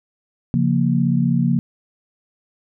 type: chord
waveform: sine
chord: Bb minor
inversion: first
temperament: equal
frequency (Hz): 138.59 / 174.61 / 233.1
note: Db3 / F3 / Bb3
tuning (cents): 0 / 0 / 0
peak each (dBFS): -19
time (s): 0.54-1.59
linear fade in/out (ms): 0
effects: none